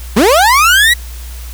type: linear sweep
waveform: 30% pulse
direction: up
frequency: 177.7 to 1975.5 Hz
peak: -3 dBFS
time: 0.16-0.94 s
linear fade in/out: 10 ms
effects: added 60 Hz sine -24 dBFS peak until 1.53 s + white hiss -35 dBFS RMS until 1.53 s